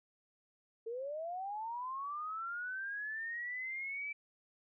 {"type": "linear sweep", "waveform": "sine", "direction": "up", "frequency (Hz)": [440.8, 2327], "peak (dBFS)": -38, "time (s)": [0.86, 4.13], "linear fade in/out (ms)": 10, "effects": []}